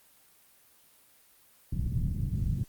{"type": "low-pass noise", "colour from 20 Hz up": "white", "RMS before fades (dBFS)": -30, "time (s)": [1.72, 2.64], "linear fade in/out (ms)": 5, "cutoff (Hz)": 150, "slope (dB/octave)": 24, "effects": ["white hiss -61 dBFS RMS until 2.68 s", "Opus 32 kbps"]}